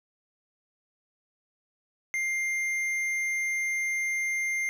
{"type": "tone with tanh clipping", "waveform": "triangle", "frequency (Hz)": 2100, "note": "C7", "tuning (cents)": 6, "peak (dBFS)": -28, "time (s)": [2.14, 4.69], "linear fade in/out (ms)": 0, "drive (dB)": 13, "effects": []}